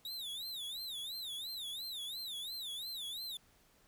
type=tone with vibrato; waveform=45% pulse; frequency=3729 Hz; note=A#7; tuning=in tune; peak=-40 dBFS; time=0.05-3.37 s; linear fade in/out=2 ms; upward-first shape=sine; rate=2.9 Hz; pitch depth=190 cents each way; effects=pink hiss -68 dBFS RMS until 3.87 s